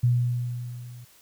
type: tone with level ramp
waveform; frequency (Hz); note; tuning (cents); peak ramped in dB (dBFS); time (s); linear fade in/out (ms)
sine; 121.8; B2; -24; -16 to -41; 0.03-1.05; 10
effects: white hiss -56 dBFS RMS until 1.21 s